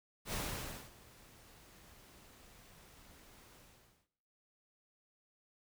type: noise with ADSR envelope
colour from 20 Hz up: pink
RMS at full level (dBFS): -38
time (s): 0.25-4.08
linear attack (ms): 80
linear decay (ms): 570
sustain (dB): -22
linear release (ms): 510
effects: noise-tail reverb RT60 0.8 s tail -17 dB re dry